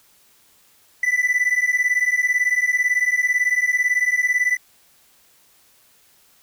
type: beating tone pair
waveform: triangle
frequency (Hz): 1978 / 1996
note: B6 / B6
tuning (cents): +2 / +18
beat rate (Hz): 18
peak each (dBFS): -18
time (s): 1.03-4.57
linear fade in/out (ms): 5
effects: white hiss -56 dBFS RMS until 6.42 s